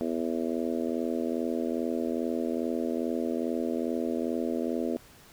harmonic tone, 82.41 Hz, E2, in tune, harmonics 3 / 4 / 5 / 6 / 7 / 8, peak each -31 / -33 / -35 / -37 / -38 / -39 dBFS, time 0.01-4.97 s, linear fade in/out 0 ms, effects pink hiss -54 dBFS RMS until 5.32 s

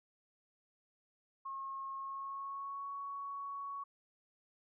sine tone with pitch glide, 1083 to 1116.7 Hz, C#6 to C#6, -41 to +12 cents, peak -40 dBFS, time 1.45-3.84 s, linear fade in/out 10 ms, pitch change +53 cents, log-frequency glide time 1.96-2.91 s, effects none

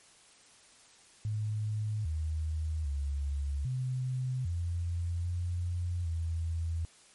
sine tone with pitch steps, 106.8 / 78.6 / 70.6 / 128.1 / 86 / 87.9 / 82.7 Hz, G#2 / D#2 / C#2 / C3 / F2 / F2 / E2, +49 / +18 / +32 / -36 / -26 / +12 / +6 cents, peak -30 dBFS, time 1.25-6.85 s, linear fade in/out 0 ms, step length 800 ms, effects white hiss -59 dBFS RMS until 7.14 s + MP3 48 kbps

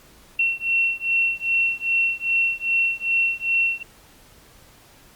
sine beating tone pair, 2716 / 2718.5 Hz, F7 / F7, -49 / -47 cents, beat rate 2.5 Hz, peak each -22 dBFS, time 0.39-3.83 s, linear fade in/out 5 ms, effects pink hiss -51 dBFS RMS until 5.15 s + Opus 48 kbps

